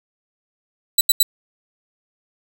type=tone bursts; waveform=15% pulse; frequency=3964 Hz; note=B7; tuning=6 cents sharp; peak=-4 dBFS; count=3; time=0.98-1.23 s; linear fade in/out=5 ms; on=30 ms; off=80 ms; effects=none